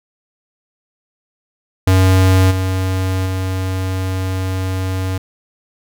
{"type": "tone with level steps", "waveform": "square", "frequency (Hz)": 93.9, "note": "F#2", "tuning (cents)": 26, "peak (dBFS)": [-9, -16, -18], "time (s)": [1.87, 5.18], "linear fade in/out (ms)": 5, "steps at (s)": [2.5, 3.25], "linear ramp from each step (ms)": 20, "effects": []}